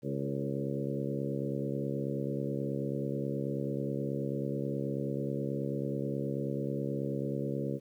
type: harmonic tone with a mistuned harmonic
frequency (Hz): 69.3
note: C#2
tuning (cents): 0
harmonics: 2 / 3 / 4 / 5 / 6 / 7 / 8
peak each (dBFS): -36 / -38 / -39 / -40 / -41 / -41 / -42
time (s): 0.02-7.8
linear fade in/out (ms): 50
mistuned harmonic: 7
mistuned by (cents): -21
effects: 11-bit